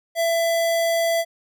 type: tone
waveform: square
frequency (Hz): 668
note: E5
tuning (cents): +23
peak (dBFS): -19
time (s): 0.15-1.25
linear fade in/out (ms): 50
effects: none

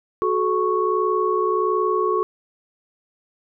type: tone cluster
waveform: sine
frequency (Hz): 369.1 / 430.5 / 1107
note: F#4 / A4 / C#6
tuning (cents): -4 / -38 / -3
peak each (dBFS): -22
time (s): 0.22-2.23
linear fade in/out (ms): 0
effects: none

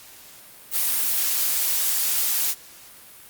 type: noise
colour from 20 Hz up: blue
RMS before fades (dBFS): -22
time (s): 0.71-2.55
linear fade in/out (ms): 50
effects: white hiss -46 dBFS RMS until 3.29 s + Opus 48 kbps

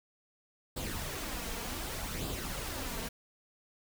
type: noise with flanger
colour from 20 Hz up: pink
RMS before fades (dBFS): -38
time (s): 0.76-3.09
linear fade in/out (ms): 10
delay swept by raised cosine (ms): 0.24 to 4.44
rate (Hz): 0.66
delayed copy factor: +0.5
effects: none

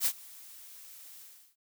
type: noise with ADSR envelope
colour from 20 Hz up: blue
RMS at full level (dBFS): -26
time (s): 0-1.56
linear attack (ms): 60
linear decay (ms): 63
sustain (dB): -24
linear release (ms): 360
effects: noise-tail reverb RT60 0.1 s tail -26 dB re dry

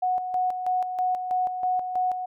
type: tone with tremolo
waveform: sine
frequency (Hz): 735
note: F#5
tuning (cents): -12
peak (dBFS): -21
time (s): 0.02-2.26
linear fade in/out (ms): 10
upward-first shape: square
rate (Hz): 3.1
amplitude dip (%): 55
effects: none

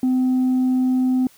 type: tone with tanh clipping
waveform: sine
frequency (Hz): 256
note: C4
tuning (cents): -38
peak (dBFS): -16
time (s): 0.03-1.27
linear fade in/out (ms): 2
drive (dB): 1
effects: white hiss -52 dBFS RMS until 1.37 s

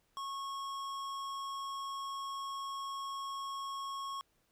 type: tone with hard clipping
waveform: sine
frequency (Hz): 1096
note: C#6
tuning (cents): -20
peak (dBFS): -40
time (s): 0.17-4.21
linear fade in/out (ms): 0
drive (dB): 14
effects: pink hiss -75 dBFS RMS until 4.51 s

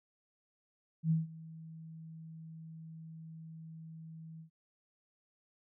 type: tone with ADSR envelope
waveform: sine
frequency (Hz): 161.2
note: E3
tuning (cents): -38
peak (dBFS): -25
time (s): 1.03-4.5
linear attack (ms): 77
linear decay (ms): 160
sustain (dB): -21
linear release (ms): 100
effects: none

